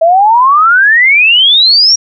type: exponential sweep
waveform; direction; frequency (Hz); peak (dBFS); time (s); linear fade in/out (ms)
sine; up; 639 to 5730; -3; 0.01-1.96; 10
effects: none